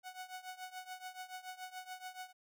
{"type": "tone with tremolo", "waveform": "sawtooth", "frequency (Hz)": 740, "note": "F#5", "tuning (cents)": 0, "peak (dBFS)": -38, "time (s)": [0.03, 2.33], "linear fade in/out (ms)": 50, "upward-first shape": "triangle", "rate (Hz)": 7, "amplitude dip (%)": 90, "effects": []}